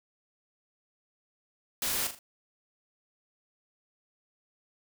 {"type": "noise with echo", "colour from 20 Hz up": "white", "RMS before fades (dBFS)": -31, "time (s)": [1.82, 2.07], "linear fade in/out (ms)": 2, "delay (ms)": 40, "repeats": 3, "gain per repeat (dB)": -8, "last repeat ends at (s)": 2.19, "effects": []}